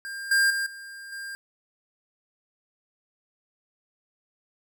square tone with level steps, 1600 Hz, G6, 35 cents sharp, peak -34 / -19 / -26 / -40 / -35 dBFS, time 0.05-1.35 s, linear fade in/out 0 ms, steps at 0.31 / 0.5 / 0.66 / 1.12 s, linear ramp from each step 5 ms, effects none

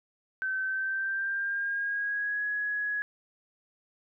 sine tone with pitch glide, 1537 to 1676.1 Hz, G6 to G#6, -35 to +15 cents, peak -28 dBFS, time 0.42-3.02 s, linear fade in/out 0 ms, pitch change +150 cents, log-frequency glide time 0.64-2.45 s, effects none

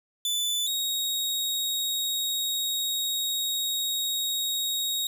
sawtooth tone pair in turn, 3494 / 3768 Hz, A7 / A#7, -13 / +18 cents, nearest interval minor second, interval 131 cents, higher second, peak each -22 / -23 dBFS, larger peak first, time 0.25-0.67 / 0.67-5.07 s, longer second, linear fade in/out 2 ms, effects none

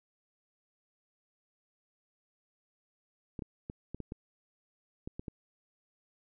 clicks, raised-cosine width 3 ms, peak -26 dBFS, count 9, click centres 3.392 / 3.422 / 3.699 / 3.946 / 4.003 / 4.121 / 5.075 / 5.195 / 5.282 s, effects none

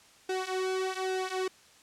sawtooth tone with flanger, 375.3 Hz, F#4, 25 cents sharp, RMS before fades -32 dBFS, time 0.29-1.48 s, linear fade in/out 5 ms, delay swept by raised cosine 1.7 to 4.3 ms, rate 1.2 Hz, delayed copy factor -0.85, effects white hiss -58 dBFS RMS until 1.82 s + low-pass 8000 Hz 12 dB/octave

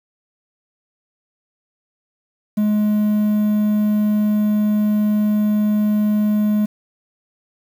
triangle tone with quantisation, 210.5 Hz, G#3, 24 cents sharp, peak -12 dBFS, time 2.57-6.66 s, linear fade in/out 10 ms, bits 7, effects none

